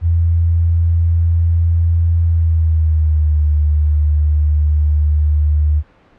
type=tone with pitch glide; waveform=sine; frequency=83.9 to 75.18 Hz; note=E2 to D2; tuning=+31 to +41 cents; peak=-10 dBFS; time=0.01-5.83 s; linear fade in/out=50 ms; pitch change=-190 cents; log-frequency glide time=2.23-3.42 s; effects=pink hiss -49 dBFS RMS until 6.18 s + low-pass 2000 Hz 12 dB/octave